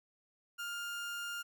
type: tone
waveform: 30% pulse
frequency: 1406 Hz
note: F6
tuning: 11 cents sharp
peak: -36 dBFS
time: 0.58-1.43 s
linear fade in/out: 20 ms
effects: none